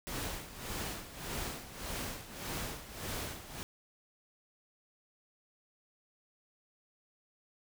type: noise with tremolo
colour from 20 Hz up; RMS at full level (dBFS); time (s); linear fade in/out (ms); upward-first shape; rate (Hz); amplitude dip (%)
pink; -38; 0.07-3.63; 0; sine; 1.7; 75
effects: none